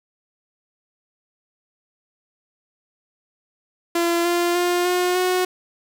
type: tone with pitch steps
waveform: sawtooth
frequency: 341.2 / 347.2 / 353.2 / 359.4 / 365.7 Hz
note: F4 / F4 / F4 / F4 / F#4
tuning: -40 / -10 / +20 / +50 / -20 cents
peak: -14 dBFS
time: 3.95-5.45 s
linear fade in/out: 5 ms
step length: 300 ms
effects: 7-bit